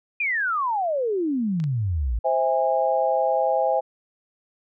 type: exponential sweep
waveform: sine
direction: down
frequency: 2489 to 52.4 Hz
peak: -21 dBFS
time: 0.2-2.19 s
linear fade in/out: 5 ms
type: clicks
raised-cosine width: 0.2 ms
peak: -25 dBFS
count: 2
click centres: 1.601 / 1.64 s
type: chord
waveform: sine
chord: C augmented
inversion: none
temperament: just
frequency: 523.3 / 654.1 / 817.6 Hz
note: C5 / E5 / G#5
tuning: 0 / -14 / -27 cents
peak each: -23 dBFS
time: 2.24-3.81 s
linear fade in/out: 20 ms
effects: none